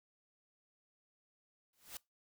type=noise with exponential growth; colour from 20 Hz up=white; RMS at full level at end=-43 dBFS; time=1.73-1.97 s; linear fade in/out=2 ms; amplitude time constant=52 ms; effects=noise-tail reverb RT60 0.2 s tail -22 dB re dry